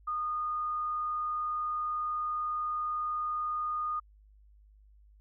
sine tone, 1227 Hz, D#6, 25 cents flat, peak -30 dBFS, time 0.07-4 s, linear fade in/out 10 ms, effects added 51 Hz sine -56 dBFS peak until 5.2 s

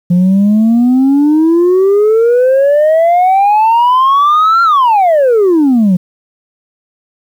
sine exponential two-way sweep, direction up then down, 173.5 to 1388 to 173.5 Hz, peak -3 dBFS, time 0.1-5.97 s, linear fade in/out 10 ms, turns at 4.63 s, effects tanh soft clip ceiling -4 dBFS + 7-bit

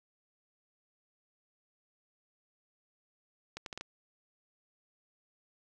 accelerating click train, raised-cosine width 0.2 ms, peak -23 dBFS, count 5, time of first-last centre 3.57-3.81 s, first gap 92 ms, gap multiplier 0.72, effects none

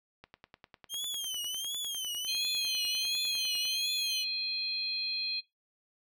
click train, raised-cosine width 0.3 ms, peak -32 dBFS, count 35, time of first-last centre 0.24-3.654 s, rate 9.96 Hz
sawtooth tone with vibrato, 3159 Hz, G7, 13 cents sharp, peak -31 dBFS, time 0.89-4.25 s, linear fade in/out 50 ms, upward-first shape triangle, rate 1.4 Hz, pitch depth 170 cents each way
harmonic tone, 833 Hz, G#5, 5 cents sharp, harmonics 3 / 4 / 5, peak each -40 / -42 / -32 dBFS, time 2.27-5.41 s, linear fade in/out 20 ms
effects noise-tail reverb RT60 0.2 s tail -19 dB re dry

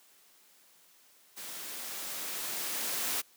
white noise with level ramp, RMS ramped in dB -43 to -32 dBFS, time 1.36-3.22 s, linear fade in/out 20 ms, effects white hiss -62 dBFS RMS until 3.36 s + high-pass 200 Hz 12 dB/octave

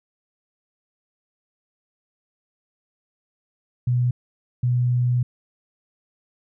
sine tone bursts at uneven times, 123.3 Hz, B2, 2 cents flat, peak -17 dBFS, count 2, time 3.87-4.11 / 4.63-5.23 s, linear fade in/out 5 ms, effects none

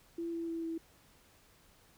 sine tone with pitch steps, 336.6 / 333.7 / 330.8 / 328 Hz, E4 / E4 / E4 / E4, +36 / +21 / +6 / -9 cents, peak -35 dBFS, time 0.18-0.78 s, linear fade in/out 5 ms, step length 150 ms, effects pink hiss -64 dBFS RMS until 1.97 s

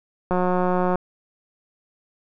click train, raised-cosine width 1 ms, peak -9 dBFS, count 118, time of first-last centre 0.31-0.956 s, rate 181 Hz, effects none

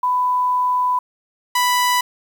sine / sawtooth tone pair in turn, 997 / 989 Hz, B5 / B5, +16 / +2 cents, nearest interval unison, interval 14 cents, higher first, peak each -15 / -11 dBFS, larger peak second, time 0.03-0.99 / 1.55-2.01 s, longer first, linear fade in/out 5 ms, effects 8-bit

